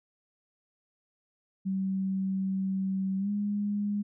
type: tone with pitch glide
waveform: sine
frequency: 191.5 to 205.2 Hz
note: G3 to G#3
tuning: -40 to -21 cents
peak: -27 dBFS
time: 1.65-4.03 s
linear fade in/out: 20 ms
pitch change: +119 cents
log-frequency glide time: 3.18-3.3 s
effects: none

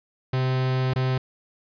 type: tone with dropouts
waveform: 45% pulse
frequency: 129.6 Hz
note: C3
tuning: 16 cents flat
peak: -21 dBFS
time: 0.33-1.18 s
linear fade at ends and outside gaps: 5 ms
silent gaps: 0.936-0.959 s
effects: resampled to 11025 Hz + 10-bit

